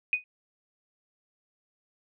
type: tone with exponential decay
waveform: sine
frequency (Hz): 2489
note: D#7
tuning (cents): 0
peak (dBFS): -18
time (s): 0.13-0.24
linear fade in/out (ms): 1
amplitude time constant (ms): 23
effects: none